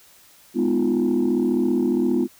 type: chord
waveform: sine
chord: F half-diminished seventh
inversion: first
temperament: just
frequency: 209.5 / 251.4 / 314.3 / 349.2 Hz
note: Ab3 / Cb4 / Eb4 / F4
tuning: +15 / +31 / +18 / 0 cents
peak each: -24 / -20 / -25 / -21 dBFS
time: 0.54-2.28 s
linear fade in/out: 50 ms
effects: tanh soft clip ceiling -12 dBFS + white hiss -52 dBFS RMS until 2.39 s